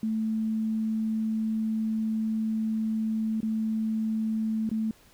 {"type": "tone with dropouts", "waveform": "sine", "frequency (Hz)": 220, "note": "A3", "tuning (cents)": 0, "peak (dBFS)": -25, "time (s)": [0.03, 4.91], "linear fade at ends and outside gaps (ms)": 2, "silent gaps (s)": [[3.405, 3.43], [4.692, 4.714]], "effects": ["pink hiss -58 dBFS RMS until 5.13 s"]}